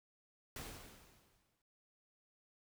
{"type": "noise with exponential decay", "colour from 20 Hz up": "pink", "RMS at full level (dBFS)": -45, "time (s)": [0.56, 1.62], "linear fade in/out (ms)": 2, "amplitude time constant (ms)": 230, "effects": []}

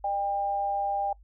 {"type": "tone pair together", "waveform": "sine", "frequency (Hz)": [604.7, 799], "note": ["D#5", "G5"], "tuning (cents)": [-50, 33], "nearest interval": "perfect fourth", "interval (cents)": 483, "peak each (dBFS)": [-34, -26], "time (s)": [0.04, 1.13], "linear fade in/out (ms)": 5, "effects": ["noise-tail reverb RT60 0.1 s tail -24 dB re dry", "added 50 Hz sine -51 dBFS peak until 1.23 s"]}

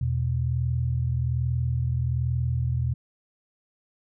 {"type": "tone pair together", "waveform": "sine", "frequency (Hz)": [82.1, 123.3], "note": ["E2", "B2"], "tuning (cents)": [-6, -2], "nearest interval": "perfect fifth", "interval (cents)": 704, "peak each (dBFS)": [-27, -24], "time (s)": [0.01, 2.94], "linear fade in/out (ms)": 5, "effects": []}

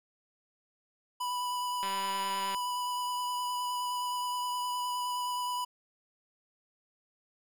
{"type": "tone with vibrato", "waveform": "square", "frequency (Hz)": 987.8, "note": "B5", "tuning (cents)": 0, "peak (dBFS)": -32, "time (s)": [1.2, 5.65], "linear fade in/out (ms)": 10, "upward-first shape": "sine", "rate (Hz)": 9.6, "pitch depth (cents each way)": 12}
{"type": "click train", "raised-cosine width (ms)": 0.3, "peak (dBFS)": -24, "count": 140, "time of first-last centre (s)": [1.83, 2.546], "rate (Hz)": 194}
{"effects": []}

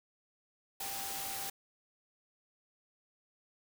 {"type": "tone in noise", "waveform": "sine", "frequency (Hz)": 786, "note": "G5", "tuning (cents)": 4, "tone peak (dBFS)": -46, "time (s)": [0.8, 1.5], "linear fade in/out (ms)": 5, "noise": "white", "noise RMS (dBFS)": -40, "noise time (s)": [0.8, 1.5], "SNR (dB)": -9, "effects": []}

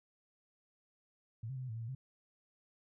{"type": "tone with pitch steps", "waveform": "sine", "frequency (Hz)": [112.3, 133.5, 129, 128.2, 110.7, 114.8, 113.9, 131.8], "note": ["A2", "C3", "C3", "C3", "A2", "A#2", "A#2", "C3"], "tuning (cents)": [36, 35, -24, -35, 11, -26, -40, 13], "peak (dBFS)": -39, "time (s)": [1.43, 1.95], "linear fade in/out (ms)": 5, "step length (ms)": 65, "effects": []}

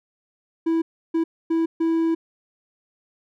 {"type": "tone bursts at uneven times", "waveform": "triangle", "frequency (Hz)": 328.1, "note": "E4", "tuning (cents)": -8, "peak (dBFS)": -16, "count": 4, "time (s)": [[0.66, 0.82], [1.14, 1.24], [1.5, 1.66], [1.8, 2.15]], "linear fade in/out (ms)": 10, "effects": []}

